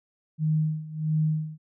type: tone with tremolo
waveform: sine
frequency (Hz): 155.56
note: D#3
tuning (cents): 0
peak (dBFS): -20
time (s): 0.38-1.58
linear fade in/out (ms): 50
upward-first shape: sine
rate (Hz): 1.5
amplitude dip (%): 85
effects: none